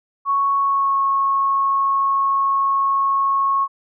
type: tone with pitch glide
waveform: sine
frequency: 1108.7 to 1096.6 Hz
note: C#6 to C#6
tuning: 0 to -19 cents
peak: -15 dBFS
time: 0.25-3.68 s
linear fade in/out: 50 ms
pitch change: -19 cents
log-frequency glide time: 0.58-1 s
effects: none